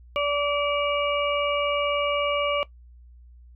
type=harmonic tone with a mistuned harmonic; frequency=578 Hz; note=D5; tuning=28 cents flat; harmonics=1 / 2 / 4 / 5; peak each=-24 / -27 / -30 / -31 dBFS; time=0.16-2.63 s; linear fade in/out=0 ms; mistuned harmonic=5; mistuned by=-19 cents; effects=noise-tail reverb RT60 0.1 s tail -18 dB re dry + added 60 Hz sine -46 dBFS peak until 3.55 s